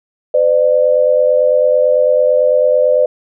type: tone pair together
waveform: sine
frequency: 509 / 598 Hz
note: C5 / D5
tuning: -48 / +31 cents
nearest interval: minor third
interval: 279 cents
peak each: -11 dBFS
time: 0.34-3.06 s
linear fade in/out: 5 ms
effects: none